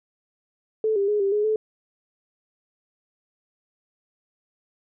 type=tone with pitch steps; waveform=sine; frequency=436.7 / 398 / 417.8 / 394.1 / 418.3 / 433.5 Hz; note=A4 / G4 / G#4 / G4 / G#4 / A4; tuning=-13 / +26 / +10 / +9 / +12 / -26 cents; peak=-19 dBFS; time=0.84-1.56 s; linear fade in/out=2 ms; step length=120 ms; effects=none